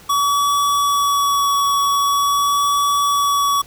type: tone with vibrato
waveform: square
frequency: 1134 Hz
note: C#6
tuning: 39 cents sharp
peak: -15 dBFS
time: 0.09-3.62 s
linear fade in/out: 10 ms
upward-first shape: sine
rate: 0.45 Hz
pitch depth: 11 cents each way
effects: pink hiss -44 dBFS RMS until 3.66 s